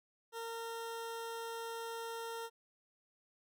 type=tone; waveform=20% pulse; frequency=459 Hz; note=A#4; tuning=27 cents flat; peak=-36 dBFS; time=0.32-2.5 s; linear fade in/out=50 ms; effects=none